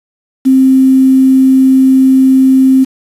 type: tone with quantisation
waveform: sine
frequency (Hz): 263.5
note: C4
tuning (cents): +12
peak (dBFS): -3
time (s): 0.45-2.85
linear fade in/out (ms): 20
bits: 5
effects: resampled to 32000 Hz